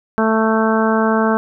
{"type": "harmonic tone", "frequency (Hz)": 221.1, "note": "A3", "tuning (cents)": 9, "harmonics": [1, 2, 3, 4, 5, 6, 7], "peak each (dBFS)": [-16, -19, -21, -22, -23, -24, -24], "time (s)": [0.18, 1.37], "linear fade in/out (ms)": 0, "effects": []}